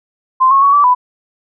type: tone with pitch steps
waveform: sine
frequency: 1040 / 1093 / 1120 / 1156 / 995 Hz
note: C6 / C#6 / C#6 / D6 / B5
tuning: -11 / -25 / +18 / -28 / +13 cents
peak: -6 dBFS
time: 0.4-0.95 s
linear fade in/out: 20 ms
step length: 110 ms
effects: none